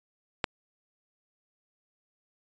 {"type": "click", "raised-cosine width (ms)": 0.3, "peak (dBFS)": -9, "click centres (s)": 0.442, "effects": ["resampled to 16000 Hz"]}